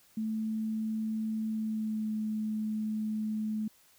sine tone with pitch glide, 219.2 to 215.7 Hz, A3 to A3, -6 to -34 cents, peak -30 dBFS, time 0.17-3.68 s, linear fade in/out 5 ms, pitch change -28 cents, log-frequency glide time 1.51-2.15 s, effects white hiss -63 dBFS RMS until 3.98 s

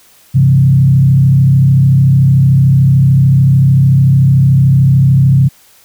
sine tone with frequency modulation, 134.2 Hz, C3, 44 cents sharp, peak -4 dBFS, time 0.34-5.49 s, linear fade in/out 20 ms, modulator 33.5 Hz, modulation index 0.7, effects white hiss -45 dBFS RMS until 5.84 s

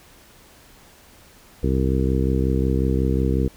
harmonic tone, 65.5 Hz, C2, 2 cents sharp, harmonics 1 / 2 / 3 / 4 / 5 / 6 / 7, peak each -21 / -24 / -26 / -27 / -28 / -29 / -29 dBFS, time 1.63-3.48 s, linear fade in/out 5 ms, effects pink hiss -50 dBFS RMS until 3.56 s

